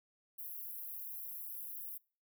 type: high-pass noise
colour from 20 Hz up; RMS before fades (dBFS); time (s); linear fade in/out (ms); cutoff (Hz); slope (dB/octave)
white; -45; 0.38-1.98; 10; 11000; 96
effects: noise-tail reverb RT60 0.4 s tail -25 dB re dry